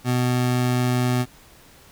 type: tone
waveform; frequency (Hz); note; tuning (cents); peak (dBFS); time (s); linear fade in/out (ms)
25% pulse; 124.6; B2; +16; -15; 0.04-1.26; 50
effects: pink hiss -50 dBFS RMS until 1.91 s